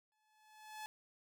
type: tone with exponential growth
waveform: sawtooth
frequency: 860 Hz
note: A5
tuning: 40 cents flat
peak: -39 dBFS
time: 0.12-0.86 s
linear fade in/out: 0 ms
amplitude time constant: 160 ms
effects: none